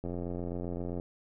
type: click train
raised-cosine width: 2 ms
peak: -24 dBFS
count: 85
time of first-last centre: 0.04-0.999 s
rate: 87.6 Hz
effects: none